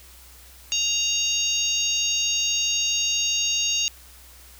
harmonic tone, 932.3 Hz, A#5, in tune, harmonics 3 / 4 / 5 / 6 / 7, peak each -25 / -28 / -31 / -34 / -25 dBFS, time 0.72-3.88 s, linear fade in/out 0 ms, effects added 62 Hz sine -49 dBFS peak until 4.59 s + white hiss -49 dBFS RMS until 4.59 s

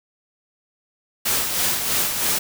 white noise with tremolo, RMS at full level -20 dBFS, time 1.25-2.39 s, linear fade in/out 10 ms, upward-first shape sine, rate 3.1 Hz, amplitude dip 45%, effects none

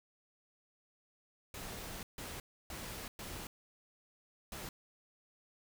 pink noise bursts at uneven times, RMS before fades -45 dBFS, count 5, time 1.54-2.03 / 2.18-2.4 / 2.7-3.08 / 3.19-3.47 / 4.52-4.69 s, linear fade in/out 2 ms, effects none

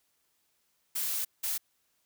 blue noise bursts at uneven times, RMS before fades -32 dBFS, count 2, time 0.95-1.25 / 1.43-1.58 s, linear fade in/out 10 ms, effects white hiss -74 dBFS RMS until 2.05 s

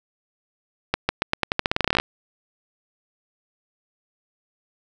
accelerating click train, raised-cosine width 0.3 ms, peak -3 dBFS, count 19, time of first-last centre 0.94-2 s, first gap 150 ms, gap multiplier 0.87, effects none

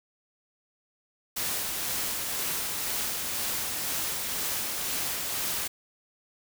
white noise with tremolo, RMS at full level -30 dBFS, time 1.36-5.68 s, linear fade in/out 10 ms, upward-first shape sine, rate 2 Hz, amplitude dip 25%, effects none

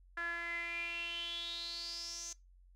sawtooth tone with band-pass filter sweep, 340.4 Hz, F4, 44 cents flat, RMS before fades -41 dBFS, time 0.17-2.33 s, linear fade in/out 5 ms, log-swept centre 1600 to 6300 Hz, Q 9.5, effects noise-tail reverb RT60 0.2 s tail -21 dB re dry + added 45 Hz sine -59 dBFS peak until 2.75 s

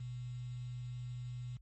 sine tone with quantisation, 123.2 Hz, B2, 4 cents flat, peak -40 dBFS, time 0-1.57 s, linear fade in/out 5 ms, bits 10, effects added 50 Hz sine -57 dBFS peak until 1.61 s + MP3 32 kbps

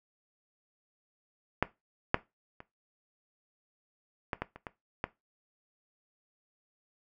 clicks, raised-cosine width 0.5 ms, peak -9 / -7 / -30 / -16 / -17 / -30 / -23 / -15 dBFS, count 8, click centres 1.626 / 2.144 / 2.604 / 4.332 / 4.42 / 4.56 / 4.668 / 5.041 s, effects noise-tail reverb RT60 0.2 s tail -17 dB re dry

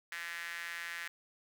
sawtooth tone with high-pass filter, 170.2 Hz, F3, 44 cents flat, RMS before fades -42 dBFS, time 0.12-1.08 s, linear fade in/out 0 ms, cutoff 1800 Hz, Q 4.3, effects none

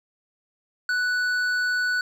triangle tone with hard clipping, 1483 Hz, F#6, 4 cents sharp, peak -23 dBFS, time 0.89-2.01 s, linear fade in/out 2 ms, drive 11 dB, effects none

